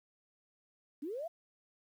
sine linear sweep, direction up, 264.4 to 698.5 Hz, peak -37 dBFS, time 1.02-1.28 s, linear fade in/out 10 ms, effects 11-bit

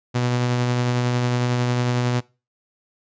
sawtooth tone with tremolo, 122.9 Hz, B2, 8 cents flat, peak -14 dBFS, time 0.14-2.21 s, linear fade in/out 20 ms, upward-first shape triangle, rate 11 Hz, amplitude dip 25%, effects noise-tail reverb RT60 0.3 s tail -22 dB re dry + resampled to 16000 Hz

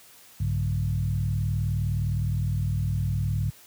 sine tone with frequency modulation, 101.4 Hz, G#2, 41 cents flat, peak -22 dBFS, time 0.4-3.5 s, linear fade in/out 5 ms, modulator 39.5 Hz, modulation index 1.2, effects white hiss -52 dBFS RMS until 3.66 s + high-pass 60 Hz 12 dB/octave

